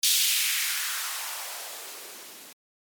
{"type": "noise with band-pass filter sweep", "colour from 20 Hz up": "violet", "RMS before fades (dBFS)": -29, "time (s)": [0.03, 2.53], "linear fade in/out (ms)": 5, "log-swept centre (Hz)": [3800, 220], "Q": 1.7, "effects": ["MP3 96 kbps"]}